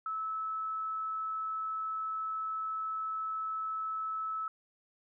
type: tone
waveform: sine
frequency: 1303 Hz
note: E6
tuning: 20 cents flat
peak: -33 dBFS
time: 0.06-4.48 s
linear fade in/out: 2 ms
effects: none